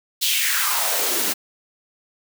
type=noise with high-pass filter sweep; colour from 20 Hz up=white; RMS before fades=-21 dBFS; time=0.21-1.34 s; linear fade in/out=20 ms; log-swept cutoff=3700 to 210 Hz; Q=3; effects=none